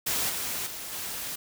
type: noise with level steps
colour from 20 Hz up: white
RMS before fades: -28 / -32 / -38 / -35 dBFS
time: 0.06-1.36 s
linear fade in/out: 10 ms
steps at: 0.29 / 0.66 / 0.92 s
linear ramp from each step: 10 ms
effects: none